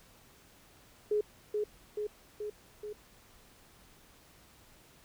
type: tone with echo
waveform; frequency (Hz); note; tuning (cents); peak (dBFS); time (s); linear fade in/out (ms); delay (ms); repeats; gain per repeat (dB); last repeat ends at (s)
sine; 420; G#4; +19; -26; 1.11-1.21; 5; 430; 4; -3; 2.93
effects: pink hiss -60 dBFS RMS until 5.04 s